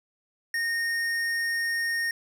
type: tone with hard clipping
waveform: triangle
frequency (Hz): 1846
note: A#6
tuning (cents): -17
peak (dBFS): -27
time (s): 0.54-2.11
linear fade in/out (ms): 2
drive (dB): 15
effects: none